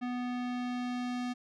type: tone with low-pass filter sweep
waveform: square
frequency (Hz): 246.9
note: B3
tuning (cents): 0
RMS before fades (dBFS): -35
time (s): 0.01-1.34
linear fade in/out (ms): 20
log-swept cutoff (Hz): 2600 to 5500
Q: 0.82
effects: none